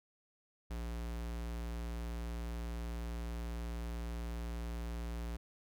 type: tone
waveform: square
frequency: 58.1 Hz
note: A#1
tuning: 5 cents flat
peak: -39 dBFS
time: 0.7-5.37 s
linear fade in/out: 10 ms
effects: none